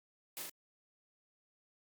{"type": "noise with echo", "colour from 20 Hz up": "white", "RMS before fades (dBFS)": -43, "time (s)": [0.37, 0.42], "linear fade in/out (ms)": 0, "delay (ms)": 38, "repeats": 2, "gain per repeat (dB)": -2, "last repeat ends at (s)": 0.496, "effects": ["high-pass 200 Hz 12 dB/octave", "Opus 48 kbps"]}